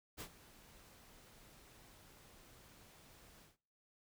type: noise with ADSR envelope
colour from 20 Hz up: pink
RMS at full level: -45 dBFS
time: 0.17-3.57 s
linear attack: 35 ms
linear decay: 75 ms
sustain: -17 dB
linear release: 150 ms
effects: noise-tail reverb RT60 0.7 s tail -25 dB re dry